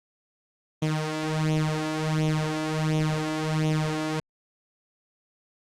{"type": "tone with flanger", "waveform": "sawtooth", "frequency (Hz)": 155.56, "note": "D#3", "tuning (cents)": 0, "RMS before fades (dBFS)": -26, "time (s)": [0.82, 4.2], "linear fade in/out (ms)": 5, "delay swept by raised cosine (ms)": [0.31, 3.01], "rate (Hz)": 1.4, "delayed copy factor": 0.7, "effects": ["low-pass 8000 Hz 12 dB/octave", "Opus 24 kbps"]}